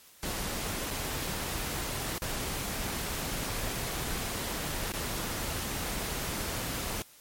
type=noise with dropouts; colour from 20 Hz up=pink; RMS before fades=-34 dBFS; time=0.23-7.02 s; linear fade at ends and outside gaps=0 ms; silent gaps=0.904-0.91 / 2.181-2.22 / 4.92-4.937 s; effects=white hiss -56 dBFS RMS until 7.2 s + MP3 64 kbps